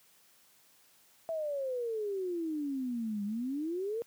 sine exponential two-way sweep, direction down then up, 664 to 199.6 to 475.8 Hz, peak -32 dBFS, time 1.29-4.02 s, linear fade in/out 0 ms, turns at 3.24 s, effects white hiss -64 dBFS RMS until 4.06 s + high-pass 100 Hz 12 dB/octave

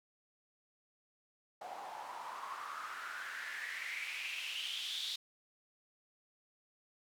white noise with band-pass filter sweep, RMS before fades -43 dBFS, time 1.61-5.16 s, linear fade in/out 5 ms, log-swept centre 720 to 3800 Hz, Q 6.1, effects none

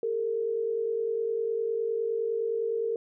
sine tone pair together, 407 / 456.8 Hz, G#4 / A#4, -35 / -35 cents, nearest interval major second, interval 200 cents, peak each -33 / -27 dBFS, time 0.03-2.96 s, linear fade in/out 2 ms, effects none

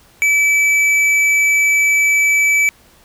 triangle tone with hard clipping, 2304 Hz, D7, 34 cents flat, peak -12 dBFS, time 0.22-2.69 s, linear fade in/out 0 ms, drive 11 dB, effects pink hiss -49 dBFS RMS until 3.04 s

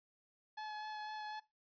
30% pulse tone with vibrato, 854 Hz, G#5, 48 cents sharp, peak -40 dBFS, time 0.57-1.4 s, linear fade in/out 10 ms, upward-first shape sine, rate 4 Hz, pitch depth 12 cents each way, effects noise-tail reverb RT60 0.2 s tail -18 dB re dry + resampled to 11025 Hz

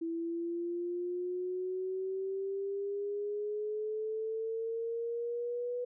sine exponential sweep, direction up, 329.6 to 492.3 Hz, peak -33 dBFS, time 0.01-5.85 s, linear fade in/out 10 ms, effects none

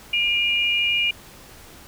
sine tone pair together, 2402 / 2856 Hz, D7 / F7, +38 / +38 cents, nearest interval minor third, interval 300 cents, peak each -21 dBFS, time 0.13-1.11 s, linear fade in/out 5 ms, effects pink hiss -45 dBFS RMS until 1.87 s

